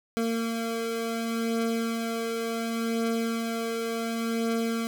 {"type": "beating tone pair", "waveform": "25% pulse", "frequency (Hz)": [228.1, 228.79], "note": ["A#3", "A#3"], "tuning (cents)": [-37, -32], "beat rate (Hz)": 0.69, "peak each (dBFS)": [-31, -24], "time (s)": [0.17, 4.87], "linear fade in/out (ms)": 0, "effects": ["9-bit"]}